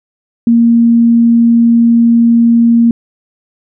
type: tone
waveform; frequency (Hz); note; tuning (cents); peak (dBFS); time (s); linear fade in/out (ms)
sine; 233.1; A#3; 0; -4; 0.47-2.91; 2
effects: none